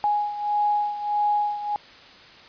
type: beating tone pair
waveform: sine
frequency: 830.6 / 832.2 Hz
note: G#5 / G#5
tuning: 0 / +3 cents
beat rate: 1.6 Hz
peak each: -22 / -27 dBFS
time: 0.04-1.76 s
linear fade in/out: 0 ms
effects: white hiss -47 dBFS RMS until 2.48 s + resampled to 11025 Hz